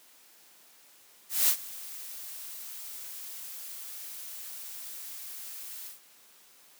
blue noise with ADSR envelope, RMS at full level -22 dBFS, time 1.29-6 s, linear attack 190 ms, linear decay 81 ms, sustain -20 dB, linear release 140 ms, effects white hiss -58 dBFS RMS until 6.79 s + high-pass 200 Hz 12 dB/octave

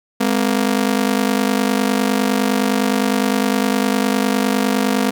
sawtooth ring-modulated tone, 233.1 Hz, A#3, in tune, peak -8 dBFS, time 0.2-5.11 s, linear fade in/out 10 ms, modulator 24.9 Hz, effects none

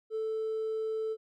triangle tone with hard clipping, 440 Hz, A4, in tune, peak -30 dBFS, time 0.1-1.17 s, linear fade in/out 50 ms, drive 2 dB, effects none

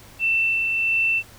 sine tone with tremolo, 2677 Hz, E7, 26 cents sharp, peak -17 dBFS, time 0.19-1.23 s, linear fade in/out 50 ms, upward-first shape sine, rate 1.5 Hz, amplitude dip 30%, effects added 105 Hz sine -52 dBFS peak until 1.38 s + pink hiss -47 dBFS RMS until 1.38 s

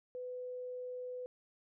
sine tone, 500 Hz, B4, 21 cents sharp, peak -40 dBFS, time 0.15-1.26 s, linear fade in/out 0 ms, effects none

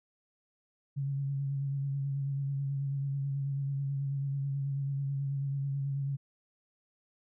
sine tone with vibrato, 138.59 Hz, C#3, in tune, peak -30 dBFS, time 0.96-6.17 s, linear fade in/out 20 ms, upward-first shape sine, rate 9.2 Hz, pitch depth 27 cents each way, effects none

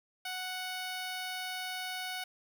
10% pulse tone, 740 Hz, F#5, in tune, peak -28 dBFS, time 0.25-2.24 s, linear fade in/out 5 ms, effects none

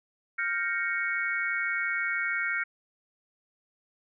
sine chord, G half-diminished seventh, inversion third, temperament equal, 1396.9 / 1568 / 1864.7 / 2217 Hz, F6 / G6 / Bb6 / Db7, 0 / 0 / 0 / 0 cents, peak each -32 / -34 / -33 / -31 dBFS, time 0.38-2.64 s, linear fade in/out 10 ms, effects none

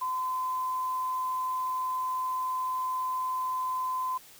sine tone with quantisation, 1023 Hz, C6, 39 cents flat, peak -28 dBFS, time 0.01-4.18 s, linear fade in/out 10 ms, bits 8, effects white hiss -53 dBFS RMS until 4.39 s

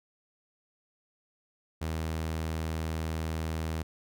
sawtooth tone, 80 Hz, D#2, 49 cents sharp, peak -27 dBFS, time 1.81-3.83 s, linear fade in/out 10 ms, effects none

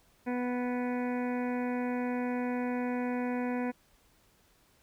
harmonic tone, 246.9 Hz, B3, in tune, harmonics 1 / 2 / 3 / 4 / 6 / 7 / 8 / 9 / 10, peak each -31 / -37 / -41 / -43 / -47 / -48 / -49 / -50 / -51 dBFS, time 0.26-3.72 s, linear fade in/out 20 ms, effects pink hiss -66 dBFS RMS until 4.82 s

